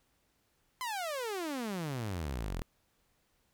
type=exponential sweep; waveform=sawtooth; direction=down; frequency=1044 to 38.52 Hz; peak=-31 dBFS; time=0.81-2.62 s; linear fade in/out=0 ms; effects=pink hiss -74 dBFS RMS until 3.53 s